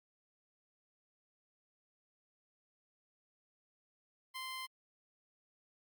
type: tone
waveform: 15% pulse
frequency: 1041 Hz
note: C6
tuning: 9 cents flat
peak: -35 dBFS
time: 4.34-4.67 s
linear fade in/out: 20 ms
effects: Opus 48 kbps